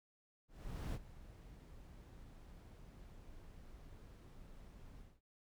brown noise with ADSR envelope, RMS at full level -40 dBFS, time 0.48-5.21 s, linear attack 460 ms, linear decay 43 ms, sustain -16 dB, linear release 210 ms, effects none

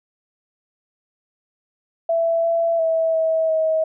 sine tone with pitch steps, 665 / 669 / 651 / 645 / 637 Hz, E5 / E5 / E5 / E5 / D#5, +15 / +25 / -22 / -38 / +41 cents, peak -16 dBFS, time 2.09-3.84 s, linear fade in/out 5 ms, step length 350 ms, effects none

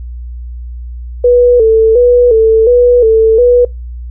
sine tone with vibrato, 466.2 Hz, A#4, in tune, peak -3 dBFS, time 1.24-3.65 s, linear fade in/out 5 ms, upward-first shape square, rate 1.4 Hz, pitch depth 82 cents each way, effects noise-tail reverb RT60 0.2 s tail -23 dB re dry + added 60 Hz sine -21 dBFS peak until 4.1 s

